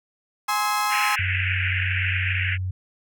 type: chord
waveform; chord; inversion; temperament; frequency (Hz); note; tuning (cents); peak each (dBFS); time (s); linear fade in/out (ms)
35% pulse; Ab augmented; none; equal with one note detuned; 830.6 / 1046.5 / 1286.2; Ab5 / C6 / E6; 0 / 0 / -43; -24; 0.48-1.16; 10
type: band-pass noise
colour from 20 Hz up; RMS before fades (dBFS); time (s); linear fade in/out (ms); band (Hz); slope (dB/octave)
white; -26; 0.89-2.58; 50; 1500 to 2800; 96
type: tone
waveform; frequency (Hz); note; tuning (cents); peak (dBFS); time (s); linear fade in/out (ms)
sine; 92.7; F#2; +4; -24; 1.19-2.71; 5
effects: none